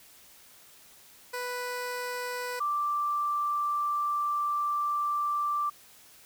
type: tone pair in turn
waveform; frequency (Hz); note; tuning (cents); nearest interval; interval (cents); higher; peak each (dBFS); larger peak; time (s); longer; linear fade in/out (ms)
15% pulse / sine; 493.9 / 1174.7; B4 / D6; 0 / 0; octave + minor third; 1500; second; -26; neither; 1.33-2.6 / 2.6-5.7; second; 10
effects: white hiss -55 dBFS RMS until 6.25 s